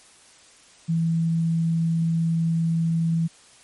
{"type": "tone", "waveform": "sine", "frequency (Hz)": 164.81, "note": "E3", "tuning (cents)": 0, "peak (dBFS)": -19, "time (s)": [0.88, 3.28], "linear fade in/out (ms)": 20, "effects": ["white hiss -52 dBFS RMS until 3.63 s", "MP3 48 kbps"]}